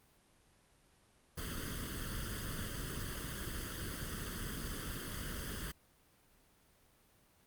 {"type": "noise with comb filter", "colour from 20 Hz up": "pink", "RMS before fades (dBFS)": -41, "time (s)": [1.37, 5.72], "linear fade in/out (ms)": 10, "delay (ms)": 0.63, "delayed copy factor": 0.9, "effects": ["pink hiss -68 dBFS RMS until 7.46 s", "Opus 32 kbps"]}